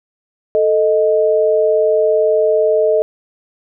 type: tone pair together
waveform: sine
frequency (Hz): 440 / 622.3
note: A4 / D#5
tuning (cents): 0 / 0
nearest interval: tritone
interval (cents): 600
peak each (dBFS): -13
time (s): 0.55-3.02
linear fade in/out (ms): 0
effects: none